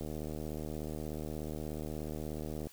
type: click train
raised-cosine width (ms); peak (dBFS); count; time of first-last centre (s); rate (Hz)
2; -27; 205; 0.01-2.67; 76.7
effects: white hiss -58 dBFS RMS until 2.72 s